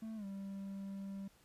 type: tone with pitch glide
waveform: triangle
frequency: 221.3 to 196.02 Hz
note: A3 to G3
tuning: +10 to 0 cents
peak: -40 dBFS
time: 0.02-1.28 s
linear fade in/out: 5 ms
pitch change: -210 cents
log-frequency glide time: 0.16-0.25 s
effects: pink hiss -68 dBFS RMS until 1.44 s + resampled to 32000 Hz